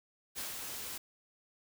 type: noise with ADSR envelope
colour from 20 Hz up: white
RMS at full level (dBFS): -39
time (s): 0.35-0.98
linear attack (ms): 36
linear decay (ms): 130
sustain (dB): -3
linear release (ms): 7
effects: none